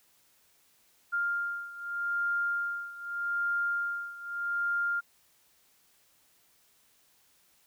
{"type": "beating tone pair", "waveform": "sine", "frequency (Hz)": [1400, 1400.82], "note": ["F6", "F6"], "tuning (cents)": [4, 5], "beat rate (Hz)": 0.82, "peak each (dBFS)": [-31, -34], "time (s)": [1.12, 5.01], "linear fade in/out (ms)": 20, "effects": ["white hiss -66 dBFS RMS until 7.66 s"]}